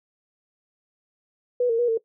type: tone with pitch steps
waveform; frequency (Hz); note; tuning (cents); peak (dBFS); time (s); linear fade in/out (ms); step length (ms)
sine; 491.6 / 458 / 481.7 / 452; B4 / A#4 / B4 / A4; -8 / -31 / -43 / +47; -18; 1.6-1.976; 5; 94
effects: noise-tail reverb RT60 0.1 s tail -19 dB re dry